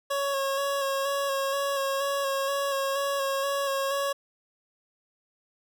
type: tone with vibrato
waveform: 25% pulse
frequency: 552 Hz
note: C#5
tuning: 7 cents flat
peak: -22 dBFS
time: 0.1-4.13 s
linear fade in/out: 10 ms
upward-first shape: square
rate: 2.1 Hz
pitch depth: 20 cents each way
effects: none